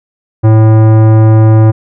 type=tone with tanh clipping; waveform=sine; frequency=110 Hz; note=A2; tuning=in tune; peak=-4 dBFS; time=0.43-1.72 s; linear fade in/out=20 ms; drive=17 dB; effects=none